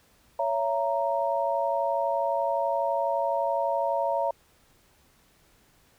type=chord; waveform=sine; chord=A# diminished; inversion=first; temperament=just; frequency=559.4 / 671.3 / 932.3 Hz; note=C#5 / E5 / A#5; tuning=+16 / +31 / 0 cents; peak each=-28 dBFS; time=0.39-4.31 s; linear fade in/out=5 ms; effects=pink hiss -62 dBFS RMS until 5.98 s